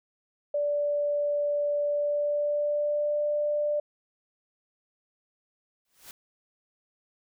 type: tone with pitch glide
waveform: sine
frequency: 583 to 591.8 Hz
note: D5 to D5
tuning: -13 to +13 cents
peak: -24 dBFS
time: 0.54-3.8 s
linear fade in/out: 5 ms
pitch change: +26 cents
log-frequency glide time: 1.84-3.2 s
type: noise with exponential growth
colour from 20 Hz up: white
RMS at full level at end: -42 dBFS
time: 5.85-6.11 s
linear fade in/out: 1 ms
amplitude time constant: 55 ms
effects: none